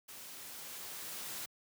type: noise with level ramp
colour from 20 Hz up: white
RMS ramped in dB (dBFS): -50 to -42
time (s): 0.08-1.46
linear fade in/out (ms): 10
effects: high-pass 100 Hz 12 dB/octave